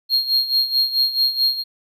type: tone with tremolo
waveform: triangle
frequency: 4244 Hz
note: C8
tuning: 24 cents sharp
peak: -12 dBFS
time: 0.09-1.64 s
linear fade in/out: 50 ms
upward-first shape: sine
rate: 4.6 Hz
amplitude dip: 75%
effects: none